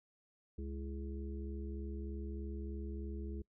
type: harmonic tone with a mistuned harmonic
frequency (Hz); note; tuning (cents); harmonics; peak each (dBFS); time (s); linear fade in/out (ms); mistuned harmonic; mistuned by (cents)
69.8; C#2; +13; 1 / 3 / 5 / 6; -41 / -48 / -49 / -52; 0.58-3.42; 5; 5; -68
effects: noise-tail reverb RT60 0.1 s tail -24 dB re dry